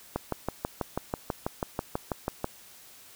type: click train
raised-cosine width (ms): 1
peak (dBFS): -14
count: 15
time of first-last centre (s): 0.16-2.444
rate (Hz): 6.13
effects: white hiss -52 dBFS RMS until 3.15 s